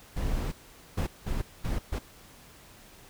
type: noise bursts at uneven times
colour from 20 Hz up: brown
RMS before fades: -29 dBFS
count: 5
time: 0.16-0.52 / 0.97-1.07 / 1.26-1.42 / 1.64-1.79 / 1.92-1.99 s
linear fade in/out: 10 ms
effects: pink hiss -53 dBFS RMS until 3.09 s